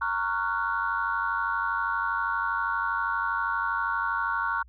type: chord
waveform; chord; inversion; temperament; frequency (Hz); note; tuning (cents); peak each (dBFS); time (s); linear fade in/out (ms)
sine; Gb major seventh; first; just; 925 / 1110 / 1387.5 / 1480; Bb5 / Db6 / F6 / Gb6; -14 / +2 / -12 / 0; -31 / -30 / -30 / -30; 0.01-4.63; 10
effects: tanh soft clip ceiling -15 dBFS + added 60 Hz sine -50 dBFS peak until 4.68 s